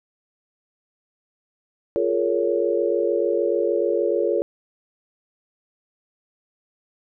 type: chord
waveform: sine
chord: Bb minor seventh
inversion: second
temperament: just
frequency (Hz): 349.6 / 419.5 / 466.2 / 559.4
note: F4 / Ab4 / Bb4 / Db5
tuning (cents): +2 / +17 / 0 / +16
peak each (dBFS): -24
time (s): 1.96-4.42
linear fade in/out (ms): 0
effects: none